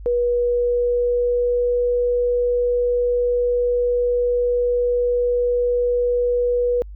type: tone with pitch glide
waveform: sine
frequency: 483.8 to 487.2 Hz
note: B4 to B4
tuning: -36 to -24 cents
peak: -16 dBFS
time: 0.06-6.82 s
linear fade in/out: 0 ms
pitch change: +12 cents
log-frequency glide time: 0.42-1.77 s
effects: added 50 Hz sine -33 dBFS peak until 6.95 s